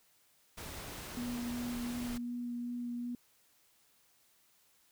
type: noise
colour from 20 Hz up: pink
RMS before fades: -45 dBFS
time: 0.57-2.18 s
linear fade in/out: 10 ms
type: tone with vibrato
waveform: sine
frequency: 241.4 Hz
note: B3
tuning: 39 cents flat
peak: -36 dBFS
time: 1.17-3.15 s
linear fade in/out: 2 ms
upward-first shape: sine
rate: 2.7 Hz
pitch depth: 10 cents each way
effects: white hiss -69 dBFS RMS until 4.91 s